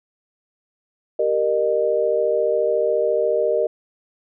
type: chord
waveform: sine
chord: Eb major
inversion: first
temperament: equal with one note detuned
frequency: 392 / 466.2 / 611.9 Hz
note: G4 / Bb4 / Eb5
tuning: 0 / 0 / -29 cents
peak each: -24 / -20 / -20 dBFS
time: 1.19-3.67 s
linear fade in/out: 5 ms
effects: none